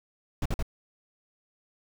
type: noise bursts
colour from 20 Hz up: brown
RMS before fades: -27 dBFS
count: 3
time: 0.42-0.626 s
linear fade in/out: 2 ms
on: 36 ms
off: 49 ms
effects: none